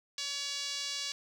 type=tone with band-pass filter; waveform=5% pulse; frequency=566 Hz; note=C#5; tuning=36 cents sharp; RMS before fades=-37 dBFS; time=0.18-1.12 s; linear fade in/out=2 ms; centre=4400 Hz; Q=1.2; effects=none